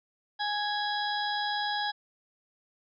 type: harmonic tone with a mistuned harmonic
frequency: 830.6 Hz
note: G#5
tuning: in tune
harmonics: 1 / 2 / 4 / 5 / 6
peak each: -31 / -34 / -37 / -38 / -39 dBFS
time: 0.39-1.92 s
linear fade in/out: 20 ms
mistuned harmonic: 5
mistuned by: -92 cents
effects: none